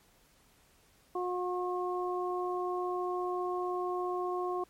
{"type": "harmonic tone", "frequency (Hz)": 360.5, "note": "F#4", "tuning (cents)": -45, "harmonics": [1, 2, 3], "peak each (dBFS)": [-33, -37, -37], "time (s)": [1.15, 4.64], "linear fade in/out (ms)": 5, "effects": ["pink hiss -65 dBFS RMS until 4.69 s", "MP3 64 kbps"]}